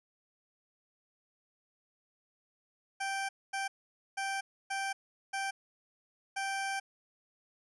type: tone bursts at uneven times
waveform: 20% pulse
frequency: 782 Hz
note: G5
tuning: 4 cents flat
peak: -28 dBFS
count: 6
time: 3-3.29 / 3.53-3.68 / 4.17-4.41 / 4.7-4.93 / 5.33-5.51 / 6.36-6.8 s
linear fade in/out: 10 ms
effects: resampled to 24000 Hz